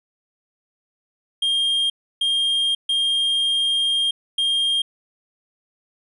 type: tone bursts at uneven times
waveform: triangle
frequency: 3216 Hz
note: G7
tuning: 44 cents sharp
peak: -16 dBFS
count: 4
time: 1.42-1.9 / 2.21-2.75 / 2.89-4.11 / 4.38-4.82 s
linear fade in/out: 5 ms
effects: resampled to 32000 Hz